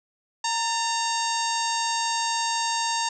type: harmonic tone with a mistuned harmonic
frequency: 924 Hz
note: A#5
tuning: 16 cents flat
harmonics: 1 / 2 / 3 / 4 / 5 / 6 / 7 / 8 / 9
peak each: -26 / -34 / -35 / -34 / -32 / -36 / -33 / -36 / -41 dBFS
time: 0.44-3.09 s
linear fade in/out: 5 ms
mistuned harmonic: 2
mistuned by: -63 cents
effects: none